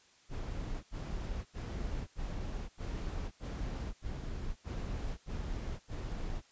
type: noise bursts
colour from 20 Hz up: brown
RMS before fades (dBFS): -38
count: 10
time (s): 0.29-6.419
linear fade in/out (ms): 50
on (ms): 540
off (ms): 81
effects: white hiss -64 dBFS RMS until 6.51 s + resampled to 16000 Hz